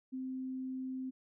sine tone, 259.9 Hz, C4, 11 cents flat, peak -37 dBFS, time 0.12-1.11 s, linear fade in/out 20 ms, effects none

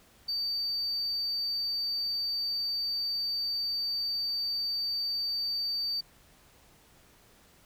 sine tone, 4611 Hz, D8, 33 cents flat, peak -27 dBFS, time 0.28-6.01 s, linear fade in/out 10 ms, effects tanh soft clip ceiling -27 dBFS + pink hiss -60 dBFS RMS until 7.65 s

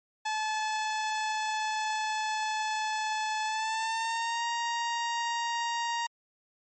sawtooth tone with pitch glide, 864 to 936.8 Hz, A5 to A#5, -32 to +8 cents, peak -25 dBFS, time 0.25-6.07 s, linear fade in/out 10 ms, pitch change +140 cents, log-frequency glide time 3.44-4.44 s, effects MP3 32 kbps

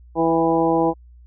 harmonic tone with a mistuned harmonic, 164.81 Hz, E3, in tune, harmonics 1 / 2 / 3 / 4 / 5 / 6, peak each -28 / -19 / -21 / -25 / -22 / -26 dBFS, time 0.15-0.94 s, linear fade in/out 50 ms, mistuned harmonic 5, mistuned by -19 cents, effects added 60 Hz sine -43 dBFS peak until 1.26 s

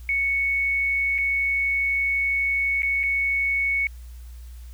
sine tone with dropouts, 2217 Hz, C#7, in tune, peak -20 dBFS, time 0.09-3.87 s, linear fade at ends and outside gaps 1 ms, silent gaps 1.181-1.185 / 2.821-2.831 / 3.032-3.036 s, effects added 60 Hz sine -37 dBFS peak until 4.73 s + white hiss -56 dBFS RMS until 4.73 s

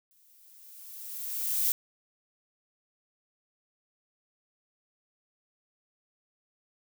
violet noise with exponential growth, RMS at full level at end -25 dBFS, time 0.11-1.72 s, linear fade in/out 1 ms, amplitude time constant 350 ms, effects none

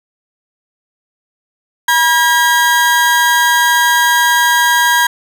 35% pulse tone pair together, 965 / 1622.9 Hz, B5 / G#6, -40 / -40 cents, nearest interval major sixth, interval 900 cents, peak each -10 dBFS, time 1.88-5.07 s, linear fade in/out 5 ms, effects none

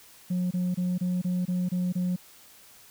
sine tone bursts, 180.3 Hz, F#3, 45 cents flat, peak -22 dBFS, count 8, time 0.3-2.162 s, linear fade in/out 10 ms, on 210 ms, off 26 ms, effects tanh soft clip ceiling -23 dBFS + white hiss -53 dBFS RMS until 2.9 s

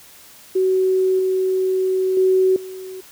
sine tone with level steps, 375.6 Hz, F#4, 26 cents sharp, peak -14 / -16 / -12 / -30 dBFS, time 0.55-3.01 s, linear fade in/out 10 ms, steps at 1.19 / 2.17 / 2.56 s, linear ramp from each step 2 ms, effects white hiss -45 dBFS RMS until 3.11 s

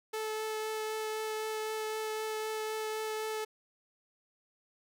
sawtooth tone with vibrato, 435 Hz, A4, 20 cents flat, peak -30 dBFS, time 0.13-3.45 s, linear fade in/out 10 ms, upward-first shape triangle, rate 3.9 Hz, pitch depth 10 cents each way, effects none

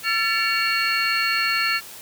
sine tone cluster, 1354 / 1750 / 2252 / 2763 / 4339 Hz, E6 / A6 / C#7 / F7 / C#8, +46 / -10 / +27 / -19 / -38 cents, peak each -25 dBFS, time 0.03-1.81 s, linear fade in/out 50 ms, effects tanh soft clip ceiling -10 dBFS + white hiss -40 dBFS RMS until 2.01 s

